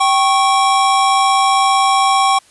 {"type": "tone pair together", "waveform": "square", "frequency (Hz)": [777.8, 1100], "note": ["G5", "C#6"], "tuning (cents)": [-14, -14], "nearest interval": "tritone", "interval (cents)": 600, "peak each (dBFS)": -14, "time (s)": [0, 2.39], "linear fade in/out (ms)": 10, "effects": ["white hiss -49 dBFS RMS until 2.5 s", "resampled to 24000 Hz"]}